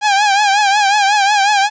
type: tone with vibrato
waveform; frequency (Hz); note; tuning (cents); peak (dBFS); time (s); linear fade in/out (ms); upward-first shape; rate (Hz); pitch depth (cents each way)
sawtooth; 813; G#5; -37; -6; 0.01-1.7; 50; triangle; 5.5; 95
effects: resampled to 16000 Hz + 8-bit